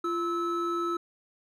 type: tone pair together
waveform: triangle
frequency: 343.8 / 1303.7 Hz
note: F4 / E6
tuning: -27 / -20 cents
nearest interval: octave + major seventh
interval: 2307 cents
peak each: -28 dBFS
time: 0.04-0.97 s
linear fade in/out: 5 ms
effects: none